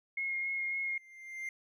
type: tone with vibrato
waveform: sine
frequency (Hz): 2152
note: C7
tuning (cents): +48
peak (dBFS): -32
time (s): 0.17-0.98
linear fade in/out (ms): 5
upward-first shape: sine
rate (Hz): 3.6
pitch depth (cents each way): 13
type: tone with exponential growth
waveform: triangle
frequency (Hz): 2098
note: C7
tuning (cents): +4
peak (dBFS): -33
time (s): 0.61-1.49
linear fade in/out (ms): 2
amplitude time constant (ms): 190
effects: none